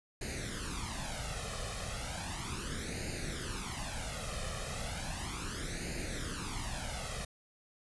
pink noise with flanger, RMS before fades -39 dBFS, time 0.21-7.25 s, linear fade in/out 5 ms, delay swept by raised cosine 0.44 to 1.64 ms, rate 0.35 Hz, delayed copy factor +0.75, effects resampled to 24000 Hz

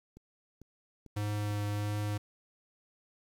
click train, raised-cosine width 3 ms, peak -38 dBFS, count 4, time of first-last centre 0.17-1.509 s, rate 2.24 Hz
square tone with vibrato, 103.83 Hz, G#2, in tune, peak -32 dBFS, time 1.16-2.18 s, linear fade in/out 10 ms, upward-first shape triangle, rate 1.5 Hz, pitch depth 12 cents each way
effects 10-bit

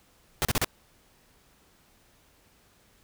pink noise bursts, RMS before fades -25 dBFS, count 4, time 0.42-0.645 s, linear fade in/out 0 ms, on 30 ms, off 35 ms, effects pink hiss -62 dBFS RMS until 3.03 s

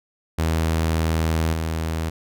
sawtooth tone with level steps, 80.7 Hz, E2, 36 cents flat, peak -15 / -19 dBFS, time 0.38-2.1 s, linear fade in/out 10 ms, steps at 1.53 s, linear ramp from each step 5 ms, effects none

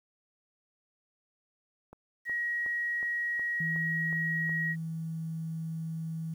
click train, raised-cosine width 1 ms, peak -34 dBFS, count 8, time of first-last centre 1.93-4.494 s, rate 2.73 Hz
sine tone, 1900 Hz, A#6, 33 cents sharp, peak -29 dBFS, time 2.25-4.76 s, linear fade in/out 50 ms
sine tone with pitch glide, 163.5 to 161.9 Hz, E3 to E3, -14 to -31 cents, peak -33 dBFS, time 3.6-6.34 s, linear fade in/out 5 ms, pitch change -17 cents, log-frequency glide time 4.21-5.24 s
effects 10-bit

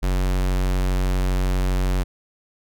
square tone, 46.25 Hz, F#1, in tune, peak -19 dBFS, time 0.02-2.04 s, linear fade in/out 20 ms, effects none

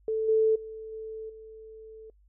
sine tone with level steps, 440 Hz, A4, in tune, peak -25 / -19 / -37 / -35 / -43 dBFS, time 0.08-2.1 s, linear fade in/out 2 ms, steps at 0.28 / 0.55 / 0.92 / 1.29 s, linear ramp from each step 10 ms, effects noise-tail reverb RT60 0.1 s tail -25 dB re dry + added 50 Hz sine -58 dBFS peak until 2.28 s

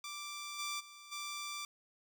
10% pulse tone with level steps, 1174.7 Hz, D6, in tune, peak -34 / -29 / -44 / -32 dBFS, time 0.04-1.65 s, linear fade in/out 2 ms, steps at 0.58 / 0.79 / 1.11 s, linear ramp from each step 20 ms, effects none

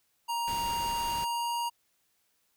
square tone with pitch glide, 938 to 944 Hz, A#5 to A#5, +11 to +22 cents, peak -30 dBFS, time 0.28-1.7 s, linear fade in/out 20 ms, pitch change +11 cents, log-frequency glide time 1.08-1.55 s
pink noise, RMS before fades -41 dBFS, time 0.47-1.25 s, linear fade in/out 10 ms
effects white hiss -73 dBFS RMS until 2.56 s

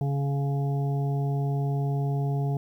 harmonic tone, 140 Hz, C#3, 18 cents sharp, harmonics 1 / 2 / 3 / 5 / 6, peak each -24 / -39 / -36 / -38 / -44 dBFS, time 0.01-2.57 s, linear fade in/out 2 ms, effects 10-bit

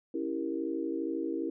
sine chord, C# diminished seventh, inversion none, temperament equal, 277.2 / 329.6 / 392 / 466.2 Hz, C#4 / E4 / G4 / Bb4, 0 / 0 / 0 / 0 cents, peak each -37 / -33 / -39 / -39 dBFS, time 0.14-1.5 s, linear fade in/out 5 ms, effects none

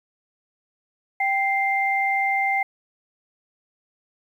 sine tone pair together, 783.5 / 2093 Hz, G5 / C7, -1 / 0 cents, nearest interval octave + perfect fourth, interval 1701 cents, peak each -22 dBFS, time 1.2-2.63 s, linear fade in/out 5 ms, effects 9-bit

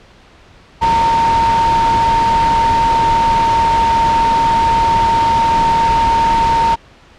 sine tone in noise, 916 Hz, A#5, 31 cents flat, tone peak -10 dBFS, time 0.81-6.76 s, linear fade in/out 20 ms, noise pink, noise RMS -20 dBFS, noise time 0.81-6.76 s, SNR +7 dB, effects pink hiss -44 dBFS RMS until 7.18 s + low-pass 4000 Hz 12 dB/octave

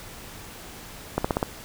accelerating click train, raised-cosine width 1 ms, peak -8 dBFS, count 5, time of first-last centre 1.18-1.429 s, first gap 65 ms, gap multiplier 0.97, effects pink hiss -42 dBFS RMS until 1.64 s

